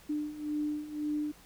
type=beating tone pair; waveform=sine; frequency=297.8 / 299.7 Hz; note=D4 / D4; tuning=+24 / +35 cents; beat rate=1.9 Hz; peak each=-37 / -33 dBFS; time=0.09-1.32 s; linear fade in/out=10 ms; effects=pink hiss -57 dBFS RMS until 1.45 s